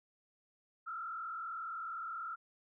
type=tone with frequency modulation; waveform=sine; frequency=1339 Hz; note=E6; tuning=27 cents sharp; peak=-39 dBFS; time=0.86-2.36 s; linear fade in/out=20 ms; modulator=39.6 Hz; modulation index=1.5; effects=none